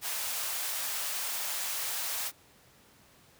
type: high-pass noise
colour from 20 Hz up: white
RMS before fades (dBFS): -34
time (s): 0.01-2.32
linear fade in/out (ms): 50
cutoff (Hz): 560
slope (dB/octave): 24
effects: pink hiss -60 dBFS RMS until 3.39 s + high-pass 60 Hz 12 dB/octave